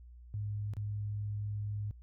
sine tone with dropouts, 103.83 Hz, G#2, in tune, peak -34 dBFS, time 0.34-1.91 s, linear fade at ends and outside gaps 0 ms, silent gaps 0.736-0.768 s, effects added 60 Hz sine -50 dBFS peak until 2.02 s

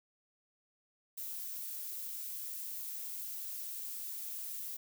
violet noise, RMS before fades -42 dBFS, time 1.17-4.77 s, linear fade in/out 10 ms, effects none

